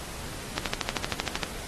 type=click train; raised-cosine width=0.2 ms; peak=-8 dBFS; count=12; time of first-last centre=0.58-1.433 s; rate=12.9 Hz; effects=pink hiss -39 dBFS RMS until 1.67 s + AAC 32 kbps

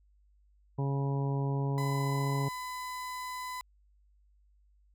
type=harmonic tone; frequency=138.59 Hz; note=C#3; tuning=in tune; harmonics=1 / 2 / 3 / 4 / 5 / 6 / 7; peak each=-29 / -39 / -39 / -46 / -47 / -46 / -43 dBFS; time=0.78-2.49 s; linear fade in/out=10 ms
type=tone; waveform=35% pulse; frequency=1005 Hz; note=B5; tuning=30 cents sharp; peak=-35 dBFS; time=1.78-3.61 s; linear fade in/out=0 ms
effects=added 50 Hz sine -62 dBFS peak until 4.94 s

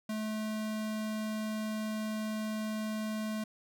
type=tone; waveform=square; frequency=216.1 Hz; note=A3; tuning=31 cents flat; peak=-34 dBFS; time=0.09-3.44 s; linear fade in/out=5 ms; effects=none

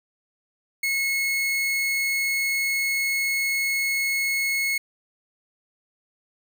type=tone; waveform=40% pulse; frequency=2181 Hz; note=C#7; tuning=29 cents flat; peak=-21 dBFS; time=0.83-4.78 s; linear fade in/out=5 ms; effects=none

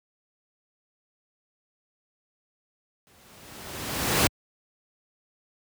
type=noise with exponential growth; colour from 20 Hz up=pink; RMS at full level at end=-19 dBFS; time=3.07-4.27 s; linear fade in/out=0 ms; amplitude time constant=260 ms; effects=high-pass 80 Hz 12 dB/octave

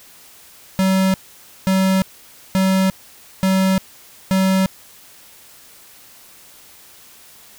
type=tone bursts; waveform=square; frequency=190 Hz; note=F#3; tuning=46 cents sharp; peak=-14 dBFS; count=5; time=0.79-4.66 s; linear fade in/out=0 ms; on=350 ms; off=530 ms; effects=white hiss -45 dBFS RMS until 7.58 s

